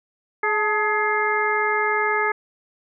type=harmonic tone with a mistuned harmonic; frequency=421.4 Hz; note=G#4; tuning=25 cents sharp; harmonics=1 / 2 / 3 / 4 / 5; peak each=-25 / -25 / -25 / -25 / -25 dBFS; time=0.43-2.32 s; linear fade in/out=5 ms; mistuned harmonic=2; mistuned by=+63 cents; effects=none